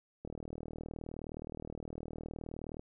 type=click train; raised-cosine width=2 ms; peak=-29 dBFS; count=101; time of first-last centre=0.25-2.795 s; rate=39.3 Hz; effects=none